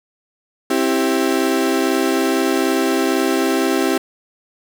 35% pulse chord, C major, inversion none, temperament equal with one note detuned, 265.6 / 329.6 / 392 Hz, C4 / E4 / G4, +26 / 0 / 0 cents, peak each -18 dBFS, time 0.7-3.98 s, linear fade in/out 5 ms, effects none

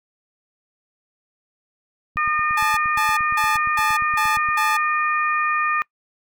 click train, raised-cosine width 5 ms, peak -27 dBFS, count 21, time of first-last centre 2.16-4.488 s, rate 8.59 Hz
harmonic tone, 609 Hz, D#5, 37 cents flat, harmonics 2 / 3 / 4, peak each -20 / -24 / -26 dBFS, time 2.17-5.82 s, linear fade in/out 0 ms
sawtooth tone bursts, 868 Hz, A5, 24 cents flat, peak -18 dBFS, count 6, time 2.57-4.77 s, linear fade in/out 5 ms, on 200 ms, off 200 ms
effects noise-tail reverb RT60 0.1 s tail -24 dB re dry

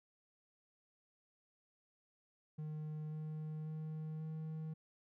triangle tone with pitch steps, 153.6 / 154.94 / 156.28 / 157.64 Hz, D#3 / D#3 / D#3 / D#3, -22 / -7 / +8 / +23 cents, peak -39 dBFS, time 2.58-4.74 s, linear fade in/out 10 ms, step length 540 ms, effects none

